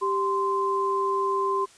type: tone pair together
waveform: sine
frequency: 392 / 1038.7 Hz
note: G4 / C6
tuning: 0 / -13 cents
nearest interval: octave + perfect fourth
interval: 1687 cents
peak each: -26 / -24 dBFS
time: 0.01-1.66 s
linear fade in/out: 20 ms
effects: white hiss -53 dBFS RMS until 1.77 s + resampled to 22050 Hz